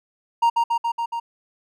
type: tone with echo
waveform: triangle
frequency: 932.3 Hz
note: A#5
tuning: in tune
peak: -12 dBFS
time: 0.42-0.5 s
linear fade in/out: 10 ms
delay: 140 ms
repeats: 5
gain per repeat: -2 dB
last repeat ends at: 1.2 s
effects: none